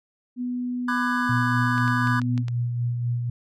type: tone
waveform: sine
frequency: 247.1 Hz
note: B3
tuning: 1 cent sharp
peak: -25 dBFS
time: 0.36-2.44 s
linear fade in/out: 50 ms
type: chord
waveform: triangle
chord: G# half-diminished seventh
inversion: first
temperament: just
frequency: 996.7 / 1196.1 / 1495.1 / 1661.2 Hz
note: B5 / D6 / F#6 / G#6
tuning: +16 / +31 / +18 / 0 cents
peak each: -27 dBFS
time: 0.88-2.2 s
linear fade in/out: 5 ms
type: tone with tremolo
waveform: sine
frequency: 120.3 Hz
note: B2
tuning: 45 cents flat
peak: -21 dBFS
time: 1.29-3.3 s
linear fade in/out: 5 ms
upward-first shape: sine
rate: 4 Hz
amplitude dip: 35%
type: clicks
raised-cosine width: 0.2 ms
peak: -21 dBFS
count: 6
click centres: 1.78 / 1.879 / 2.073 / 2.217 / 2.378 / 2.483 s
effects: none